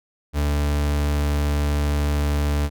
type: tone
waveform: 40% pulse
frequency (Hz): 73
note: D2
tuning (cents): -10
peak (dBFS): -18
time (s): 0.33-2.7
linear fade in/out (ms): 50
effects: none